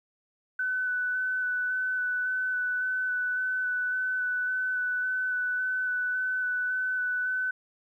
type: tone with vibrato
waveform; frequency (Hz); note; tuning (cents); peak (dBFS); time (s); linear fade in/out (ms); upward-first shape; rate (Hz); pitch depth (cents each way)
sine; 1500; F#6; +23; -26; 0.59-7.51; 5; square; 1.8; 11
effects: 11-bit